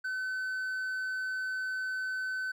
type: tone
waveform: triangle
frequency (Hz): 1519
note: F#6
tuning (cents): +45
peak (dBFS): -30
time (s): 0.04-2.52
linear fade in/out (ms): 10
effects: none